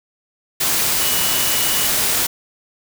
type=tone in noise; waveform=sine; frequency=2935 Hz; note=F#7; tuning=15 cents flat; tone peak=-26 dBFS; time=1-1.87 s; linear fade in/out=10 ms; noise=white; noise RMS=-18 dBFS; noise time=0.6-2.27 s; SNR=-11 dB; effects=none